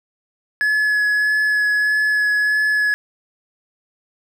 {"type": "tone with vibrato", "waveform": "triangle", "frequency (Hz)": 1700, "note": "G#6", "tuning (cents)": 40, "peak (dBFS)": -13, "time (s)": [0.61, 2.94], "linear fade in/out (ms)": 0, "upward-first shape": "sine", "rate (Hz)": 1.6, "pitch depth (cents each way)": 11, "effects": []}